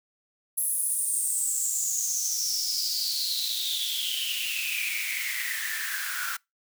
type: noise with high-pass filter sweep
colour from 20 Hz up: white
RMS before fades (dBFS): -29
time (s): 0.57-6.37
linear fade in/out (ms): 10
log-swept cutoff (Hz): 11000 to 1400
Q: 9.6
effects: noise-tail reverb RT60 0.2 s tail -25 dB re dry